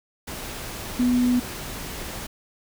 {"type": "tone in noise", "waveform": "sine", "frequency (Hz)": 246.9, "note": "B3", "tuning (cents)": 0, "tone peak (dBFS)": -17, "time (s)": [0.99, 1.4], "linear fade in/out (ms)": 10, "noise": "pink", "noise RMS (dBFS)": -34, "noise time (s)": [0.27, 2.27], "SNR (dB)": 14, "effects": []}